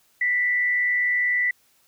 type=tone with frequency modulation; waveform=sine; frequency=1975.5 Hz; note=B6; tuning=in tune; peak=-19 dBFS; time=0.21-1.51 s; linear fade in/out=5 ms; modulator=129 Hz; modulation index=0.33; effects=white hiss -62 dBFS RMS until 1.87 s